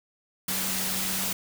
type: tone in noise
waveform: sine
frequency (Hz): 189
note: F#3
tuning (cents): +37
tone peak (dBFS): -37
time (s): 0.48-1.33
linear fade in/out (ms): 5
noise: white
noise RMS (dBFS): -29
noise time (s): 0.48-1.33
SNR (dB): -11
effects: none